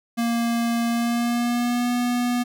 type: tone with pitch glide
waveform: square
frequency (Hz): 233.6 to 243.8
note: A#3 to B3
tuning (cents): +4 to -22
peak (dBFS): -21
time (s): 0.17-2.44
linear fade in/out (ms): 20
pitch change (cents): +74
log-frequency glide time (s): 0.89-1.91
effects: none